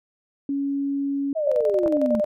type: tone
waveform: sine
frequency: 279.1 Hz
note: C#4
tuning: 12 cents sharp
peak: -22 dBFS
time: 0.49-1.33 s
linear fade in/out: 2 ms
type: exponential sweep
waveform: sine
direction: down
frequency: 659.3 to 211.2 Hz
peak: -21 dBFS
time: 1.35-2.21 s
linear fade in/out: 20 ms
type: tone with tremolo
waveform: sine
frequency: 601 Hz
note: D5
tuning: 40 cents sharp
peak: -18 dBFS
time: 1.47-2.25 s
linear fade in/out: 5 ms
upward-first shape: square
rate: 11 Hz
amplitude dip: 55%
type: clicks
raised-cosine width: 1 ms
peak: -16 dBFS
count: 2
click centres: 1.861 / 2.15 s
effects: none